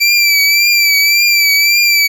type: tone with vibrato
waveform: 25% pulse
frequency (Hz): 2333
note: D7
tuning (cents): -12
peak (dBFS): -4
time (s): 0-2.08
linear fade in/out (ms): 20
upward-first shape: triangle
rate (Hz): 1.8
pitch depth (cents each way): 54
effects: none